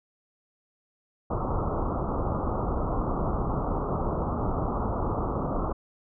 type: low-pass noise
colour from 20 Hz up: pink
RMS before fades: -28 dBFS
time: 1.3-5.73 s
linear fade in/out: 10 ms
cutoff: 1300 Hz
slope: 96 dB/octave
effects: none